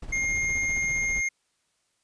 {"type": "noise with tremolo", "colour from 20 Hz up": "brown", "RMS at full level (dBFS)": -35, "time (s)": [0.02, 1.21], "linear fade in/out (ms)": 5, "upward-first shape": "sine", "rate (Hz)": 15, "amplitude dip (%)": 55}
{"type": "tone", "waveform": "square", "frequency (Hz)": 2128, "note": "C7", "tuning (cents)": 29, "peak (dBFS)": -25, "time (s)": [0.12, 1.29], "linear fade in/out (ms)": 10}
{"effects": ["white hiss -72 dBFS RMS until 2.03 s", "resampled to 22050 Hz"]}